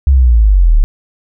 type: linear sweep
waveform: sine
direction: down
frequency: 70.2 to 34.04 Hz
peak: -4 dBFS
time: 0.07-0.84 s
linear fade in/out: 0 ms
effects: none